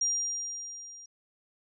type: tone with level ramp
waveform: sine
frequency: 5700 Hz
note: F8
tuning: 34 cents sharp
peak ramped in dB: -24 to -46 dBFS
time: 0.01-1.06 s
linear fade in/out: 5 ms
effects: none